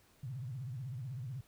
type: tone with vibrato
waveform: sine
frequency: 127.1 Hz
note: C3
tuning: 50 cents flat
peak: -39 dBFS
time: 0.23-1.41 s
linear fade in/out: 5 ms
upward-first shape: sine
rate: 16 Hz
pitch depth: 220 cents each way
effects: pink hiss -67 dBFS RMS until 1.47 s